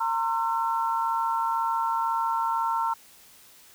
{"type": "tone cluster", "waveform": "sine", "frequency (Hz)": [916, 1058, 1350], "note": ["A#5", "C6", "E6"], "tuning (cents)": [-31, 19, 41], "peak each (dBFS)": [-25, -31, -30], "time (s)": [0, 2.94], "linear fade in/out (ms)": 10, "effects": ["white hiss -53 dBFS RMS until 3.74 s"]}